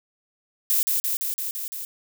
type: noise with echo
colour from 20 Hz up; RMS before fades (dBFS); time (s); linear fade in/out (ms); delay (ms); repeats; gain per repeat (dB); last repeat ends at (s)
violet; -21; 0.7-0.83; 0; 170; 6; -2; 1.85
effects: none